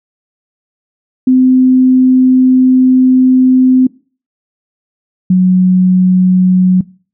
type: tone pair in turn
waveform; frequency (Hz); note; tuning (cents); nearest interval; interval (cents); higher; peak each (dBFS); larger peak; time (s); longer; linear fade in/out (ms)
sine; 256.9 / 183.96; C4 / F#3; -32 / -10; tritone; 578; first; -4; neither; 1.27-3.87 / 5.3-6.81; first; 5
effects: noise-tail reverb RT60 0.4 s tail -22 dB re dry